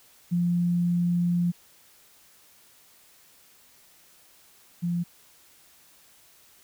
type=tone pair in turn; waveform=sine; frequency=174.3 / 173.1 Hz; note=F3 / F3; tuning=-3 / -15 cents; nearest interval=unison; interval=12 cents; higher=first; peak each=-21 / -24 dBFS; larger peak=first; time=0.31-1.52 / 4.82-5.04 s; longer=first; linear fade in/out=20 ms; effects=white hiss -57 dBFS RMS until 6.63 s